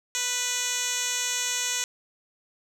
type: tone with band-pass filter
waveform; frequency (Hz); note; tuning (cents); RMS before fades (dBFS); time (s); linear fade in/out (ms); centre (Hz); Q
10% pulse; 493.9; B4; 0; -28; 0.15-1.84; 0; 5700; 2.7
effects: none